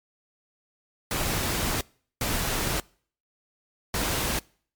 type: noise bursts at uneven times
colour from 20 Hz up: pink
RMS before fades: -27 dBFS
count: 3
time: 1.11-1.81 / 2.21-2.8 / 3.94-4.39 s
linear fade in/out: 2 ms
effects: noise-tail reverb RT60 0.5 s tail -25 dB re dry + MP3 96 kbps